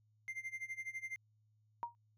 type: tone with tremolo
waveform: triangle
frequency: 2093 Hz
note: C7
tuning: in tune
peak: -37 dBFS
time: 0.28-1.16 s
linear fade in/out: 0 ms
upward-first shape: sine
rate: 12 Hz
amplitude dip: 90%
type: tone with exponential decay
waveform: sine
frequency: 944 Hz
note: A#5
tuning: 22 cents sharp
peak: -33 dBFS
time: 1.83-1.95 s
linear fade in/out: 0 ms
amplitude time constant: 26 ms
effects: added 107 Hz sine -70 dBFS peak until 2.17 s